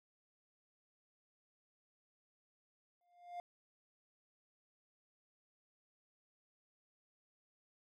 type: tone with exponential growth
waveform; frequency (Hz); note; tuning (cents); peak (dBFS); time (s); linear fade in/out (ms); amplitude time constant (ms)
triangle; 703; F5; +11; -38; 3.01-3.4; 1; 83
effects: none